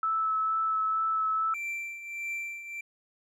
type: tone with vibrato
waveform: sine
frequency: 1307 Hz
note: E6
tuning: 15 cents flat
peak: -25 dBFS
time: 0.03-1.54 s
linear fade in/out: 2 ms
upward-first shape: sine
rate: 2.2 Hz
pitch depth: 11 cents each way
type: tone with tremolo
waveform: triangle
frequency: 2349 Hz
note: D7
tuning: in tune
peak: -29 dBFS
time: 1.54-2.81 s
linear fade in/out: 5 ms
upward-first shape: triangle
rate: 1.6 Hz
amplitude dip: 70%
effects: none